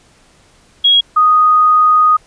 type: tone pair in turn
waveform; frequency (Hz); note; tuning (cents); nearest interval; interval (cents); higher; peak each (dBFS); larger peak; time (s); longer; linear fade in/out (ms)
sine; 3302 / 1242.9; G#7 / D#6; -11 / -2; octave + perfect fourth; 1691; first; -6; neither; 0.84-1.01 / 1.16-2.17; second; 10
effects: pink hiss -49 dBFS RMS until 2.26 s + resampled to 22050 Hz